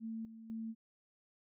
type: tone with tremolo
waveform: sine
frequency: 224.2 Hz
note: A3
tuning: 33 cents sharp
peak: -39 dBFS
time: 0-0.75 s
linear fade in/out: 50 ms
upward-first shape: square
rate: 2 Hz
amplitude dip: 70%
effects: none